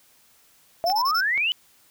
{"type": "exponential sweep", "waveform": "sine", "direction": "up", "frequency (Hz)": [653, 3065], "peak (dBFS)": -20, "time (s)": [0.84, 1.52], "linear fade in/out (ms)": 0}
{"type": "tone bursts", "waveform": "square", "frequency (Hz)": 5310, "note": "E8", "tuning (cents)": 12, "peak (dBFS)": -25, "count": 4, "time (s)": [0.86, 1.211], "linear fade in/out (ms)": 10, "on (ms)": 69, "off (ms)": 25}
{"type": "clicks", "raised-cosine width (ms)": 0.3, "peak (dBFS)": -21, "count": 2, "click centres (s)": [0.9, 1.377]}
{"effects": ["white hiss -58 dBFS RMS until 1.9 s"]}